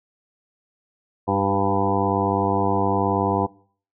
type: harmonic tone with a mistuned harmonic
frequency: 99 Hz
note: G2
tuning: 18 cents sharp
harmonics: 1 / 2 / 3 / 4 / 5 / 7 / 8 / 9 / 10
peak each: -27 / -27 / -27 / -27 / -27 / -27 / -27 / -27 / -27 dBFS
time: 1.27-3.47 s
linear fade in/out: 20 ms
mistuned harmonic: 4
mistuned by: -25 cents
effects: noise-tail reverb RT60 0.5 s tail -22 dB re dry